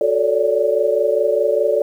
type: chord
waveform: sine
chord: D major seventh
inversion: first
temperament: equal with one note detuned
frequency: 370 / 440 / 562.4 / 587.3 Hz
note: F#4 / A4 / C#5 / D5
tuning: 0 / 0 / +25 / 0 cents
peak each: -24 / -18 / -19 / -19 dBFS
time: 0.01-1.82 s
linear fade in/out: 2 ms
effects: 8-bit